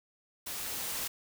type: noise with level ramp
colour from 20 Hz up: white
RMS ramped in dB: -39 to -35 dBFS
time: 0.46-1.08 s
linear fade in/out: 10 ms
effects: none